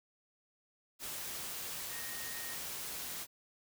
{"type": "tone in noise", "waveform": "sine", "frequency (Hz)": 1858, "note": "A#6", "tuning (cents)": -6, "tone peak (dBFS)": -48, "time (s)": [1.89, 2.58], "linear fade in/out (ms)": 50, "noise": "white", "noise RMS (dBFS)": -42, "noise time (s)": [0.99, 3.27], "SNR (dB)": -9, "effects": []}